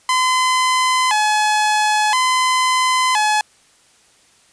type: tone with vibrato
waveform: sawtooth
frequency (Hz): 932.3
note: A#5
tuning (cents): 0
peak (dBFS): -10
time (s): 0.09-3.41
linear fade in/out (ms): 2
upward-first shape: square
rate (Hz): 0.49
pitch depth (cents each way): 160
effects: white hiss -53 dBFS RMS until 4.52 s + resampled to 22050 Hz